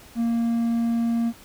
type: tone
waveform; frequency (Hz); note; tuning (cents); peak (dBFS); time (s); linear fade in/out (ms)
triangle; 232.3; A#3; -6; -18; 0.15-1.33; 50
effects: pink hiss -48 dBFS RMS until 1.44 s